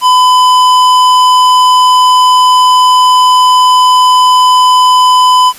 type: tone with tanh clipping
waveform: sine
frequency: 1006 Hz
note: B5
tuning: 32 cents sharp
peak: -5 dBFS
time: 0.01-5.53 s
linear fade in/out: 50 ms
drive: 15 dB
effects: white hiss -32 dBFS RMS until 5.58 s + resampled to 32000 Hz